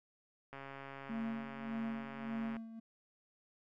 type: click train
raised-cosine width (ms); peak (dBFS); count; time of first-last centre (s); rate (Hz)
0.5; -33; 280; 0.53-2.566; 137
type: tone with tremolo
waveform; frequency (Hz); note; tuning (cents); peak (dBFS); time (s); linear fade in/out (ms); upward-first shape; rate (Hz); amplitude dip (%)
triangle; 225.5; A3; +43; -34; 1.09-2.8; 10; sine; 1.7; 75
effects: none